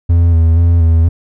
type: tone with vibrato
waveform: triangle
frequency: 83.5 Hz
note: E2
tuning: 23 cents sharp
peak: -4 dBFS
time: 0.09-1.09 s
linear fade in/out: 10 ms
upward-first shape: square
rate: 2.1 Hz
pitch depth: 31 cents each way
effects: none